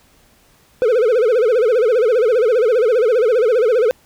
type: tone with vibrato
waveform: triangle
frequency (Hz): 466.2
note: A#4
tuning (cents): 0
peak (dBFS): -9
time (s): 0.82-3.91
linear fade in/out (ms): 0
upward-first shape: sine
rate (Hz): 15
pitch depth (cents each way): 180
effects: pink hiss -53 dBFS RMS until 4.05 s